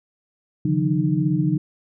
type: tone cluster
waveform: sine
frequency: 140.4 / 155 / 177.7 / 306.9 Hz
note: C#3 / D#3 / F3 / D#4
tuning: +22 / -6 / +30 / -24 cents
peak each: -23 dBFS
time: 0.65-1.58 s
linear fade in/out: 5 ms
effects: none